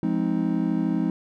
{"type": "chord", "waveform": "triangle", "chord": "F minor seventh", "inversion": "none", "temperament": "just", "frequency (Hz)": [174.61, 209.5, 261.9, 314.3], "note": ["F3", "Ab3", "C4", "Eb4"], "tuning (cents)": [0, 15, 2, 18], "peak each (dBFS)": -25, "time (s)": [0.03, 1.1], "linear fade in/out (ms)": 2, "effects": []}